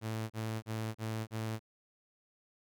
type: tone bursts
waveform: sawtooth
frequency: 110.7 Hz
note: A2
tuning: 11 cents sharp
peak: -31 dBFS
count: 5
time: 0.01-1.596 s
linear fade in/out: 50 ms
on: 290 ms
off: 34 ms
effects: none